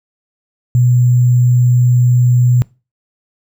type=tone with sample-and-hold; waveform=sine; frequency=123.47 Hz; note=B2; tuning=in tune; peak=-7 dBFS; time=0.75-2.62 s; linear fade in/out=0 ms; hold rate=7350 Hz; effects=noise-tail reverb RT60 0.3 s tail -23 dB re dry